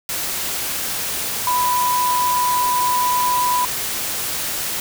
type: tone in noise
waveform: sine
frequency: 990 Hz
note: B5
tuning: 4 cents sharp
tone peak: -16 dBFS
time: 1.47-3.65 s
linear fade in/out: 2 ms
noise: white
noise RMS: -24 dBFS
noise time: 0.09-4.8 s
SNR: +5 dB
effects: none